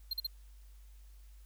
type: tone bursts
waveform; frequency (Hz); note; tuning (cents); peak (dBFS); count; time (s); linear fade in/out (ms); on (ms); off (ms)
square; 4186; C8; 0; -33; 3; 0.11-0.268; 5; 24; 43
effects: added 50 Hz sine -52 dBFS peak until 1.45 s + white hiss -69 dBFS RMS until 1.45 s